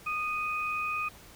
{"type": "tone pair together", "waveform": "sine", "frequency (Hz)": [1231, 2498], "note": ["D#6", "D#7"], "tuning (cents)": [-19, 6], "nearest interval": "octave", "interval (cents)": 1225, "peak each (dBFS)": [-32, -32], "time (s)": [0.06, 1.09], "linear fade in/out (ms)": 10, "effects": ["pink hiss -52 dBFS RMS until 1.35 s"]}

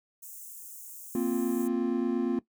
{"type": "high-pass noise", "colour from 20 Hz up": "white", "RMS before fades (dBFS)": -45, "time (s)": [0.22, 1.68], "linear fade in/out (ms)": 10, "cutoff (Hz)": 6500, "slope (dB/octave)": 48}
{"type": "chord", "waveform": "triangle", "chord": "Bb suspended second", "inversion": "none", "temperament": "equal", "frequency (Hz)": [233.1, 261.6, 349.2], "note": ["Bb3", "C4", "F4"], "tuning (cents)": [0, 0, 0], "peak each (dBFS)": -28, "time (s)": [1.15, 2.39], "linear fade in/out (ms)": 2}
{"effects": ["noise-tail reverb RT60 0.1 s tail -17 dB re dry"]}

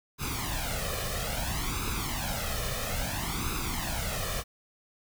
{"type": "noise with flanger", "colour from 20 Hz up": "pink", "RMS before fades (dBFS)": -32, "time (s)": [0.18, 4.44], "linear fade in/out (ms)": 50, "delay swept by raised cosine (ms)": [0.79, 1.68], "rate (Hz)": 0.6, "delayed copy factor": 0.75, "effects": []}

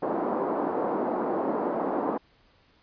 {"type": "band-pass noise", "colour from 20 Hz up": "pink", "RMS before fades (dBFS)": -28, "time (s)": [0.02, 2.18], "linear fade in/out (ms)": 10, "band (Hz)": [250, 1000], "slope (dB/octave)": 24, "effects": ["pink hiss -62 dBFS RMS until 2.82 s", "resampled to 11025 Hz"]}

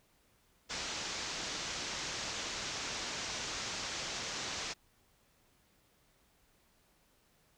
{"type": "low-pass noise", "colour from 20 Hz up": "white", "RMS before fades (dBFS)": -40, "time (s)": [0.69, 4.74], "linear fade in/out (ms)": 20, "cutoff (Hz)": 6800, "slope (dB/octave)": 48, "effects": ["pink hiss -70 dBFS RMS until 7.57 s"]}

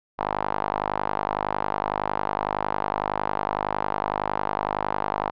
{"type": "tone with band-pass filter", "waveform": "sawtooth", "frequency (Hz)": 50.9, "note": "G#1", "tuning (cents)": -34, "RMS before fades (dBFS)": -27, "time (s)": [0.18, 5.31], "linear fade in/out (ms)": 20, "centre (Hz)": 910, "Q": 3, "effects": ["resampled to 11025 Hz"]}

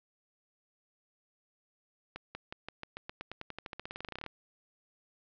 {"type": "accelerating click train", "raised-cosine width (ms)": 0.3, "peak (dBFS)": -24, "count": 27, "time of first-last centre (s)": [2.16, 4.263], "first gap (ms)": 190, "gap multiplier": 0.92, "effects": ["low-pass 5000 Hz 12 dB/octave"]}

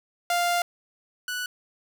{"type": "tone pair in turn", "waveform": "sawtooth", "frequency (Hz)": [698.5, 1480.1], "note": ["F5", "F#6"], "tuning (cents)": [0, 0], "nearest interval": "octave + minor second", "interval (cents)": 1300, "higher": "second", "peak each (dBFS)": [-18, -25], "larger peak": "first", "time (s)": [[0.3, 0.62], [1.28, 1.46]], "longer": "first", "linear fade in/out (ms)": 2, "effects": []}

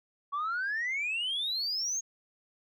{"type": "exponential sweep", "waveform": "sine", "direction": "up", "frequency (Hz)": [1115, 6645], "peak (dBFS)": -28, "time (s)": [0.32, 2.01], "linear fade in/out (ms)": 20, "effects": ["tanh soft clip ceiling -27 dBFS"]}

